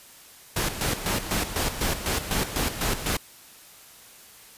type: noise with tremolo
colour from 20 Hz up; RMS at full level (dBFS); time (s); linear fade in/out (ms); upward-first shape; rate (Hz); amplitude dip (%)
pink; -25; 0.56-3.17; 5; square; 4; 65
effects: white hiss -49 dBFS RMS until 4.57 s + resampled to 32000 Hz